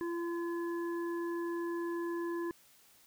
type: harmonic tone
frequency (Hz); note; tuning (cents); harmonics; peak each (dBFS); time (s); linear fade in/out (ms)
341; F4; -41; 1 / 3 / 5; -34 / -44 / -48; 0.01-2.51; 0
effects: white hiss -63 dBFS RMS until 3.06 s